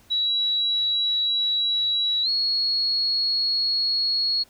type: tone with pitch glide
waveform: sine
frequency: 3901 to 4328 Hz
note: B7 to C#8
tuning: -22 to -42 cents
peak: -20 dBFS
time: 0.1-4.44 s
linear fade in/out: 20 ms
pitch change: +180 cents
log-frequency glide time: 2.23-2.29 s
effects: pink hiss -56 dBFS RMS until 4.49 s